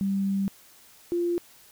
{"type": "tone pair in turn", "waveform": "sine", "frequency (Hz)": [196, 346.7], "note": ["G3", "F4"], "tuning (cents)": [0, -13], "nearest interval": "minor seventh", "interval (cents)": 987, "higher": "second", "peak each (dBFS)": -23, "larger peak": "neither", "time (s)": [[0.01, 0.48], [1.12, 1.38]], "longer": "first", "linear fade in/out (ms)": 0, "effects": ["white hiss -54 dBFS RMS until 1.71 s"]}